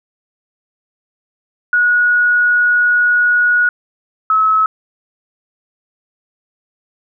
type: tone pair in turn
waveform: sine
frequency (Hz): 1456 / 1291.5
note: F#6 / E6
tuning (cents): -28 / -36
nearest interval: major second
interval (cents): 208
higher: first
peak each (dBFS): -9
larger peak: neither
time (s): 1.73-3.69 / 4.3-4.66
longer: first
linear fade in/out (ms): 2
effects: none